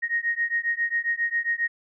sine beating tone pair, 1864.7 / 1872.1 Hz, A#6 / A#6, 0 / +7 cents, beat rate 7.4 Hz, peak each -26 dBFS, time 0.02-1.68 s, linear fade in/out 20 ms, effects none

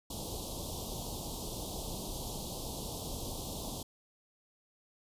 pink band-stop noise, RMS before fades -40 dBFS, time 0.1-3.83 s, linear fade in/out 5 ms, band 990 to 3200 Hz, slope 48 dB/octave, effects resampled to 32000 Hz

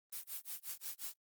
blue noise with tremolo, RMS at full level -42 dBFS, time 0.12-1.16 s, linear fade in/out 10 ms, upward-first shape sine, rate 5.6 Hz, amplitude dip 100%, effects Opus 24 kbps

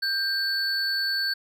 triangle tone pair together, 1575 / 4455 Hz, G6 / C#8, +8 / +8 cents, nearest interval octave + tritone, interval 1800 cents, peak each -25 dBFS, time 0.02-1.34 s, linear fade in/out 10 ms, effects none

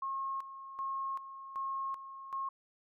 sine tone with tremolo, 1081 Hz, C#6, 44 cents flat, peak -34 dBFS, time 0.02-2.49 s, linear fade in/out 5 ms, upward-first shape square, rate 1.3 Hz, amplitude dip 70%, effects none

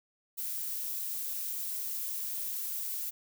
violet noise, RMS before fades -36 dBFS, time 0.37-3.11 s, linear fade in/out 20 ms, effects none

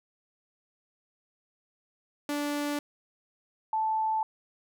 sawtooth / sine tone pair in turn, 291.3 / 876.7 Hz, D4 / A5, -14 / -7 cents, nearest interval octave + perfect fifth, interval 1907 cents, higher second, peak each -25 dBFS, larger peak neither, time 2.29-2.79 / 3.73-4.23 s, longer neither, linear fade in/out 2 ms, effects none

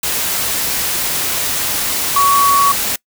sine tone in noise, 1124 Hz, C#6, 24 cents sharp, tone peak -9 dBFS, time 2.16-2.72 s, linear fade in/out 5 ms, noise white, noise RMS -18 dBFS, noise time 0.03-2.96 s, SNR +6 dB, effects noise-tail reverb RT60 0.1 s tail -24 dB re dry

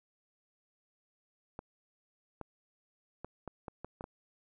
clicks, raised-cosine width 1 ms, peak -27 dBFS, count 8, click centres 1.591 / 2.413 / 3.246 / 3.477 / 3.682 / 3.846 / 4.009 / 4.041 s, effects none

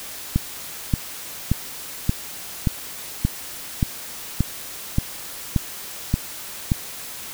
click train, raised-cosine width 5 ms, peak -5 dBFS, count 12, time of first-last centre 0.36-6.718 s, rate 1.73 Hz, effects white hiss -35 dBFS RMS until 7.33 s

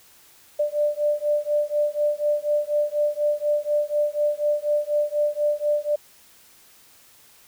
sine beating tone pair, 590 / 594.1 Hz, D5 / D5, +8 / +20 cents, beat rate 4.1 Hz, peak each -23 dBFS, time 0.59-5.96 s, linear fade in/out 10 ms, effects white hiss -53 dBFS RMS until 7.47 s

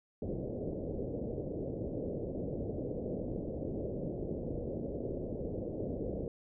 white low-pass noise, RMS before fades -38 dBFS, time 0.22-6.28 s, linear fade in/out 2 ms, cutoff 560 Hz, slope 48 dB/octave, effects none

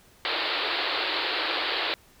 white band-pass noise, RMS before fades -28 dBFS, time 0.25-1.94 s, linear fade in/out 0 ms, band 300 to 4500 Hz, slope 96 dB/octave, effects pink hiss -57 dBFS RMS until 2.2 s

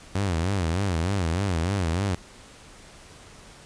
sawtooth tone with vibrato, 90.2 Hz, F#2, 44 cents flat, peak -19 dBFS, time 0.15-2.15 s, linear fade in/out 5 ms, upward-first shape sine, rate 3.3 Hz, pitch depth 200 cents each way, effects pink hiss -48 dBFS RMS until 3.65 s + resampled to 22050 Hz

